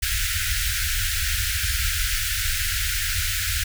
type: band-stop noise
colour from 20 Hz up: pink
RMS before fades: -24 dBFS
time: 0.02-3.64 s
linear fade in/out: 10 ms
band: 100 to 1400 Hz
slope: 96 dB/octave
effects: none